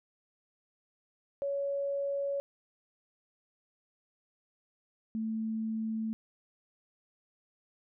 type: tone pair in turn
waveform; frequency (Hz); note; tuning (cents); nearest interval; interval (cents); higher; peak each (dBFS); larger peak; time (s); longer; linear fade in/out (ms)
sine; 560 / 221.3; C#5 / A3; +18 / +10; octave + major third; 1608; first; -30 / -31; first; 1.42-2.4 / 5.15-6.13; neither; 0
effects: none